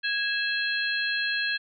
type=tone cluster; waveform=sine; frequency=1652 / 2631 / 3303 / 4153 Hz; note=G#6 / E7 / G#7 / C8; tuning=-10 / -4 / -10 / -14 cents; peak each=-27 / -32 / -34 / -32 dBFS; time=0.03-1.58 s; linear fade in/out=20 ms; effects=none